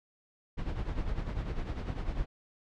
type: noise with tremolo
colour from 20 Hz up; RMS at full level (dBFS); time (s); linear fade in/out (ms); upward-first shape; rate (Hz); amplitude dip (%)
brown; -31; 0.57-2.26; 20; triangle; 10; 70
effects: low-pass 4000 Hz 12 dB/octave